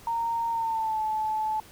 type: tone with pitch glide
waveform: sine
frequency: 924 to 867.1 Hz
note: A#5 to A5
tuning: -16 to -26 cents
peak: -25 dBFS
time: 0.07-1.6 s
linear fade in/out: 2 ms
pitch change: -110 cents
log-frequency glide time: 0.5-1 s
effects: pink hiss -51 dBFS RMS until 1.71 s